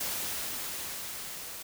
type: noise with level ramp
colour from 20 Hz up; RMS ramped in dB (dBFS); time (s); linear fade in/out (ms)
white; -33 to -42; 0-1.63; 10
effects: none